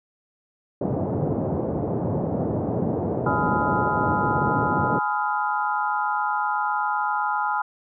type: band-pass noise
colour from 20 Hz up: pink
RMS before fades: -25 dBFS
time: 0.81-4.99 s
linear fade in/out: 5 ms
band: 100 to 700 Hz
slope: 24 dB/octave
type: chord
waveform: sine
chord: F half-diminished seventh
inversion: first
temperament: just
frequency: 838.1 / 1005.8 / 1257.2 / 1396.9 Hz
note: Ab5 / Cb6 / Eb6 / F6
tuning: +16 / +31 / +18 / 0 cents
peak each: -25 / -27 / -29 / -28 dBFS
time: 3.26-7.62 s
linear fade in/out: 5 ms
effects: none